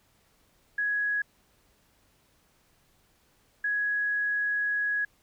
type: tone pair in turn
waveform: sine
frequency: 1670 / 1670 Hz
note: G#6 / G#6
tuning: +9 / +9 cents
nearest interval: unison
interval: 0 cents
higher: neither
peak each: -25 dBFS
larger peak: neither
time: 0.78-1.22 / 3.64-5.05 s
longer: second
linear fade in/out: 5 ms
effects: pink hiss -66 dBFS RMS until 5.22 s